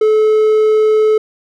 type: tone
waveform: triangle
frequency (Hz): 432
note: A4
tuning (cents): -32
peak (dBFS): -6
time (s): 0.01-1.18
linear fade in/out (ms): 5
effects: none